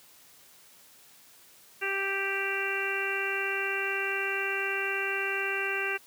harmonic tone, 392 Hz, G4, in tune, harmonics 1 / 2 / 3 / 4 / 5 / 6 / 7, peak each -35 / -41 / -40 / -33 / -37 / -35 / -34 dBFS, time 1.81-5.98 s, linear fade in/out 20 ms, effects white hiss -56 dBFS RMS until 6.06 s + high-pass 80 Hz 12 dB/octave

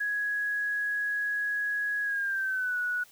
sine tone with pitch glide, 1668 to 1469 Hz, G#6 to F#6, +7 to -13 cents, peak -27 dBFS, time 0-3.04 s, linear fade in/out 10 ms, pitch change -220 cents, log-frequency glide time 2.03-2.78 s, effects white hiss -57 dBFS RMS until 3.11 s

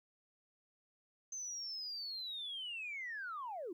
sine linear sweep, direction down, 6272 to 309.7 Hz, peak -40 dBFS, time 1.32-3.73 s, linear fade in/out 5 ms, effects tanh soft clip ceiling -36 dBFS + 13-bit

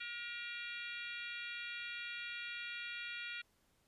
harmonic tone with a mistuned harmonic, 476 Hz, A#4, 36 cents sharp, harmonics 3 / 4 / 5 / 6 / 7 / 8 / 9, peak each -48 / -50 / -47 / -50 / -51 / -57 / -58 dBFS, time 0-3.42 s, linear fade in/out 10 ms, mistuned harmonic 6, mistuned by -56 cents, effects pink hiss -75 dBFS RMS until 3.87 s + resampled to 32000 Hz

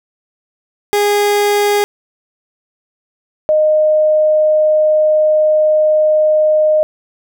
30% pulse / sine tone pair in turn, 411.1 / 616 Hz, G#4 / D#5, -18 / -17 cents, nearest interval perfect fifth, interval 701 cents, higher second, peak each -8 dBFS, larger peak neither, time 0.93-1.84 / 3.49-6.83 s, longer second, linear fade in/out 0 ms, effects none

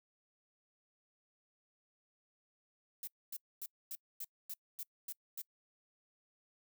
violet noise bursts, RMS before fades -43 dBFS, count 9, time 3.03-5.417 s, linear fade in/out 2 ms, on 43 ms, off 250 ms, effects noise-tail reverb RT60 0.1 s tail -26 dB re dry

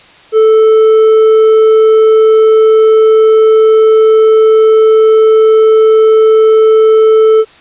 triangle tone with hard clipping, 438.9 Hz, A4, 4 cents flat, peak -4 dBFS, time 0.32-7.45 s, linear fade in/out 50 ms, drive 7 dB, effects white hiss -39 dBFS RMS until 7.6 s + resampled to 8000 Hz

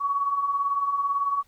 sine beating tone pair, 1108.7 / 1126.7 Hz, C#6 / C#6, 0 / +28 cents, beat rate 18 Hz, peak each -31 / -23 dBFS, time 0-1.43 s, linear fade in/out 20 ms, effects pink hiss -63 dBFS RMS until 1.47 s

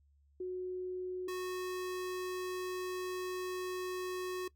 sine / square tone pair in turn, 366.7 / 366.7 Hz, F#4 / F#4, -15 / -15 cents, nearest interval unison, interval 0 cents, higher neither, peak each -36 / -37 dBFS, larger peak first, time 0.4-1.28 / 1.28-4.48 s, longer second, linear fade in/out 5 ms, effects noise-tail reverb RT60 0.1 s tail -20 dB re dry + added 71 Hz sine -65 dBFS peak until 4.55 s

